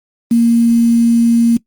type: tone with quantisation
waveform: sine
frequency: 233.1 Hz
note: A#3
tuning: in tune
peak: -7 dBFS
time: 0.31-1.57 s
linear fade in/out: 5 ms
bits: 5
effects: noise-tail reverb RT60 0.1 s tail -21 dB re dry + Opus 24 kbps